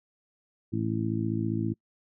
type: harmonic tone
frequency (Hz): 55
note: A1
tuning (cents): 0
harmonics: 2 / 3 / 4 / 5 / 6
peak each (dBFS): -31 / -35 / -32 / -35 / -32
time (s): 0.72-1.74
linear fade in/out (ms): 20
effects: noise-tail reverb RT60 0.1 s tail -26 dB re dry